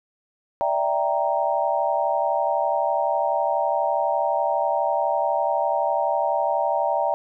sine chord, E half-diminished seventh, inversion third, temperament equal, 587.3 / 659.3 / 784 / 932.3 Hz, D5 / E5 / G5 / Bb5, 0 / 0 / 0 / 0 cents, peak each -25 dBFS, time 0.61-7.14 s, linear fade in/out 0 ms, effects none

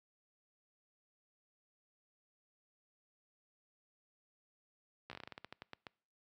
slowing click train, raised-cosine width 0.3 ms, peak -30 dBFS, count 15, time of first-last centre 5.1-5.868 s, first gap 14 ms, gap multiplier 1.19, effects noise-tail reverb RT60 0.5 s tail -25 dB re dry + high-pass 80 Hz 12 dB/octave

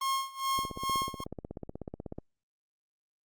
45% pulse tone with tremolo, 1076 Hz, C6, 48 cents sharp, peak -27 dBFS, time 0.01-1.24 s, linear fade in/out 5 ms, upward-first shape sine, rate 2.4 Hz, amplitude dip 90%
click train, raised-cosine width 2 ms, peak -25 dBFS, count 27, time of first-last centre 0.59-2.185 s, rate 16.3 Hz
effects Opus 32 kbps

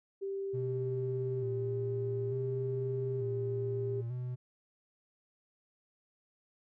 sine tone with pitch glide, 392 to 398.4 Hz, G4 to G4, 0 to +28 cents, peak -34 dBFS, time 0.21-4.02 s, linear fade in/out 20 ms, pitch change +28 cents, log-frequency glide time 1.54-1.73 s
triangle tone with vibrato, 120.8 Hz, B2, 38 cents flat, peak -33 dBFS, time 0.53-4.36 s, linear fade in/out 20 ms, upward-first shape square, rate 0.56 Hz, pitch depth 56 cents each way
effects none

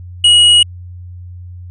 sine tone with hard clipping, 2903 Hz, F#7, 34 cents flat, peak -6 dBFS, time 0.24-0.63 s, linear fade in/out 5 ms, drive 7 dB, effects added 89 Hz sine -28 dBFS peak until 1.7 s + resampled to 24000 Hz

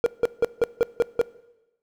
triangle tone bursts, 470 Hz, A#4, 14 cents sharp, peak -13 dBFS, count 7, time 0.04-1.214 s, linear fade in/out 0 ms, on 22 ms, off 170 ms, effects noise-tail reverb RT60 1.0 s tail -20 dB re dry

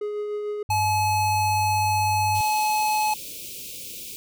triangle tone with tremolo, 417.2 Hz, G#4, 8 cents sharp, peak -23 dBFS, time 0.01-0.63 s, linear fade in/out 5 ms, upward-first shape triangle, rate 6.7 Hz, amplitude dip 30%
sine tone with vibrato, 98 Hz, G2, in tune, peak -27 dBFS, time 0.69-2.41 s, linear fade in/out 0 ms, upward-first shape sine, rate 16 Hz, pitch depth 21 cents each way
square tone, 854 Hz, G#5, 48 cents sharp, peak -21 dBFS, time 0.7-3.14 s, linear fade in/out 5 ms
white band-stop noise, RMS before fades -37 dBFS, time 2.35-4.16 s, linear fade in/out 0 ms, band 570 to 2300 Hz, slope 96 dB/octave
effects none

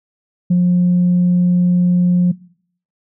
sine tone, 178 Hz, F3, 33 cents sharp, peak -8 dBFS, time 0.5-2.32 s, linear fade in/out 10 ms, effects noise-tail reverb RT60 0.6 s tail -22 dB re dry + tanh soft clip ceiling -7 dBFS

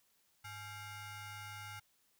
20% pulse ring-modulated tone, 740 Hz, F#5, in tune, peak -38 dBFS, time 0.44-1.8 s, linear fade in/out 10 ms, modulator 637 Hz, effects white hiss -74 dBFS RMS until 2.19 s

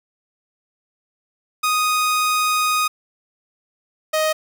sawtooth tone pair in turn, 1244.5 / 624.6 Hz, D#6 / D#5, 0 / +7 cents, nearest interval octave, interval 1193 cents, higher first, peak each -13 dBFS, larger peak neither, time 1.63-2.88 / 4.13-4.33 s, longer first, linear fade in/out 10 ms, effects none

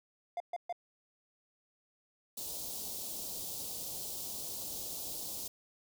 triangle tone bursts, 698.5 Hz, F5, in tune, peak -32 dBFS, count 3, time 0.37-0.726 s, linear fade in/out 2 ms, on 32 ms, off 130 ms
white band-stop noise, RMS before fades -41 dBFS, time 2.37-5.48 s, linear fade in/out 5 ms, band 810 to 3700 Hz, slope 24 dB/octave
effects none

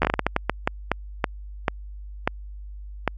slowing click train, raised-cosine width 0.5 ms, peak -4 dBFS, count 16, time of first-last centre 0.02-3.077 s, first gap 12 ms, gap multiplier 1.35, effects added 50 Hz sine -35 dBFS peak until 3.17 s + AAC 64 kbps

